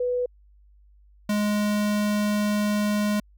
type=tone pair in turn; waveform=sine / square; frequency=493.9 / 208.3 Hz; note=B4 / G#3; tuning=0 / +5 cents; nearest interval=octave + minor third; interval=1495 cents; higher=first; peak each=-22 dBFS; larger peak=neither; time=0-0.26 / 1.29-3.2 s; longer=second; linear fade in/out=5 ms; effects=added 50 Hz sine -52 dBFS peak until 3.37 s